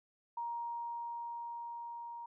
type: tone with level ramp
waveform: sine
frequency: 940 Hz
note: A#5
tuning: 14 cents sharp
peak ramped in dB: -36 to -43 dBFS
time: 0.37-2.26 s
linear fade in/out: 5 ms
effects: none